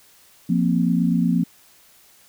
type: chord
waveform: sine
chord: F suspended fourth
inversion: none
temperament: equal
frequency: 174.61 / 233.1 / 261.6 Hz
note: F3 / Bb3 / C4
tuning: 0 / 0 / 0 cents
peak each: -19 / -21 / -23 dBFS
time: 0.49-1.44 s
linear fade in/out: 10 ms
effects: white hiss -53 dBFS RMS until 2.28 s